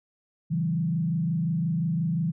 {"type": "tone with frequency modulation", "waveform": "sine", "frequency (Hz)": 164.81, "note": "E3", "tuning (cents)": 0, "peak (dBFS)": -23, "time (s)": [0.5, 2.32], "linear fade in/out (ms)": 20, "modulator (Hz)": 25.7, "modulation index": 0.85, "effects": []}